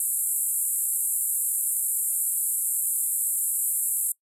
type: band-pass noise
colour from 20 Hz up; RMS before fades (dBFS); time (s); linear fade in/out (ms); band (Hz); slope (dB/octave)
white; -26; 0-4.12; 2; 7700 to 13000; 96
effects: noise-tail reverb RT60 0.1 s tail -22 dB re dry